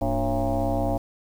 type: tone with frequency modulation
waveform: sine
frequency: 290 Hz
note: D4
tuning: 22 cents flat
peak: -21 dBFS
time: 0.01-0.98 s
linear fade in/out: 10 ms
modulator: 129 Hz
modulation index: 3.9
effects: 8-bit

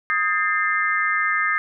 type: tone cluster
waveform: sine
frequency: 1250 / 1611 / 1797 / 2089 Hz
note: D#6 / G6 / A6 / C7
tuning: +8 / +47 / +36 / -3 cents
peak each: -23 / -25 / -24 / -24 dBFS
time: 0.1-1.58 s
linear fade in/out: 0 ms
effects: none

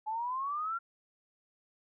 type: exponential sweep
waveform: sine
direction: up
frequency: 850 to 1394 Hz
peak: -32 dBFS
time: 0.06-0.79 s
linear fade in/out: 20 ms
effects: none

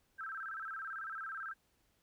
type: tone with vibrato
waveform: sine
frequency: 1443 Hz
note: F#6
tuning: 44 cents flat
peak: -40 dBFS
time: 0.18-1.54 s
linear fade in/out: 20 ms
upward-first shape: square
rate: 18 Hz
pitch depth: 160 cents each way
effects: pink hiss -75 dBFS RMS until 2.02 s

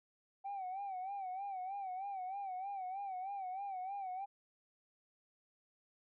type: tone with vibrato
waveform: sine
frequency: 768 Hz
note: G5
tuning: 36 cents flat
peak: -38 dBFS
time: 0.44-4.26 s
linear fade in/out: 20 ms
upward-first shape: sine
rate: 3.2 Hz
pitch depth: 88 cents each way
effects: tanh soft clip ceiling -37 dBFS

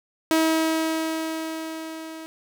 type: tone with level ramp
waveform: sawtooth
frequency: 320.8 Hz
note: E4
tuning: 47 cents flat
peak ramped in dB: -13 to -32 dBFS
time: 0.31-2.26 s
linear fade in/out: 0 ms
effects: none

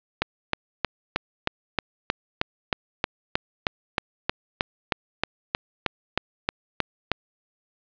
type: click train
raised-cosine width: 0.3 ms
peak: -5 dBFS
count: 23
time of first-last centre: 0.22-7.117 s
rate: 3.19 Hz
effects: resampled to 11025 Hz + 7-bit

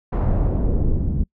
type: noise with low-pass filter sweep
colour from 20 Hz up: brown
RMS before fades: -19 dBFS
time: 0.12-1.24 s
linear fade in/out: 10 ms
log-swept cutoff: 1100 to 220 Hz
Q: 1.1
effects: noise-tail reverb RT60 0.1 s tail -26 dB re dry

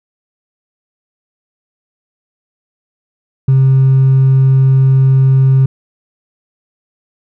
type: tone with hard clipping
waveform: triangle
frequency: 133.2 Hz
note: C3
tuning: 31 cents sharp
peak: -5 dBFS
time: 3.48-5.66 s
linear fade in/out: 5 ms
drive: 2 dB
effects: none

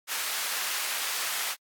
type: high-pass noise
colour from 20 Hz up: pink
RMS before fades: -31 dBFS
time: 0.07-1.56 s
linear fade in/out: 50 ms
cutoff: 1300 Hz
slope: 12 dB/octave
effects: AAC 64 kbps

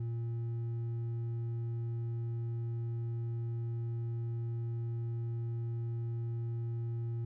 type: tone with hard clipping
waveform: sine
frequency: 116.5 Hz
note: A#2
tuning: 1 cent flat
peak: -35 dBFS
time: 0-7.25 s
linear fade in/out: 5 ms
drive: 4 dB
effects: none

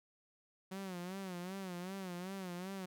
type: tone with vibrato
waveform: sawtooth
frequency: 185 Hz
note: F#3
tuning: in tune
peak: -38 dBFS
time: 0.71-2.86 s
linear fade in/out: 10 ms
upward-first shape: sine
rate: 2.6 Hz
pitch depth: 100 cents each way
effects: none

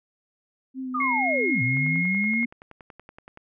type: tone with vibrato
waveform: sine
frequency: 258.7 Hz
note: C4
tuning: 19 cents flat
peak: -29 dBFS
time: 0.74-2.04 s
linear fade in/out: 50 ms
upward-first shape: sine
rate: 4.2 Hz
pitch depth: 29 cents each way
type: linear two-way sweep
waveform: sine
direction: down then up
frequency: 1260 to 116.2 to 240.2 Hz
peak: -24 dBFS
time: 0.94-2.46 s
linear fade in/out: 10 ms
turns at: 1.62 s
type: tone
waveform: sine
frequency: 2153 Hz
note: C7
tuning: 49 cents sharp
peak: -23 dBFS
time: 1-2.45 s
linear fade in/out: 5 ms
type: click train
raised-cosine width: 0.5 ms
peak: -29 dBFS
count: 18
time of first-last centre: 1.77-3.374 s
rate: 10.6 Hz
effects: none

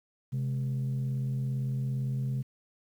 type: tone pair together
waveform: sine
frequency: 132.29 / 210 Hz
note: C3 / G#3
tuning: +19 / +19 cents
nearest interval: minor sixth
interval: 800 cents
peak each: -27 / -37 dBFS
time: 0.32-2.43 s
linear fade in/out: 20 ms
effects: tanh soft clip ceiling -25 dBFS + 10-bit

